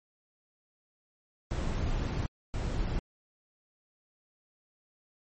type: noise bursts at uneven times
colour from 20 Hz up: brown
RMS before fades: -31 dBFS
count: 2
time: 1.51-2.26 / 2.54-2.99 s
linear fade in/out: 0 ms
effects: MP3 32 kbps